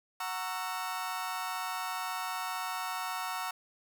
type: chord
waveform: 35% pulse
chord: F# dominant seventh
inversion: none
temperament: just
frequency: 740 / 925 / 1110 / 1332 Hz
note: F#5 / A#5 / C#6 / E6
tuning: 0 / -14 / +2 / +18 cents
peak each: -38 / -38 / -39 / -38 dBFS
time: 0.2-3.51 s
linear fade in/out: 5 ms
effects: none